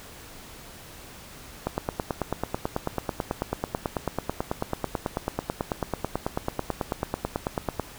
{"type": "click train", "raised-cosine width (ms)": 1, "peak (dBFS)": -11, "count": 57, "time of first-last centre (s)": [1.67, 7.797], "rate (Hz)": 9.14, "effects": ["pink hiss -45 dBFS RMS until 7.98 s"]}